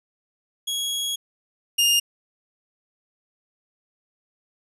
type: tone pair in turn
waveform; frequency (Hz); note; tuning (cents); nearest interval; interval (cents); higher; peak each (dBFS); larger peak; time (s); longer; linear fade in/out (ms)
sawtooth; 3322 / 2823; G#7 / F7; 0 / +18; minor third; 282; first; -21 / -13; second; 0.67-1.16 / 1.78-2; first; 10
effects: resampled to 32000 Hz